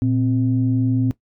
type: tone pair together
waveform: sine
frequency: 116.54 / 260.4 Hz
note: A#2 / C4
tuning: 0 / -8 cents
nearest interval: octave + major second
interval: 1392 cents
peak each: -18 dBFS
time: 0.02-1.11 s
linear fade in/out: 0 ms
effects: noise-tail reverb RT60 0.1 s tail -17 dB re dry + tanh soft clip ceiling -8 dBFS